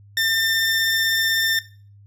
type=tone with vibrato; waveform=20% pulse; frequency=1800 Hz; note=A6; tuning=39 cents sharp; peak=-13 dBFS; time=0.17-1.59 s; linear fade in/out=2 ms; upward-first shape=triangle; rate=16 Hz; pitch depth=11 cents each way; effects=noise-tail reverb RT60 0.4 s tail -18 dB re dry + added 101 Hz sine -45 dBFS peak until 2.06 s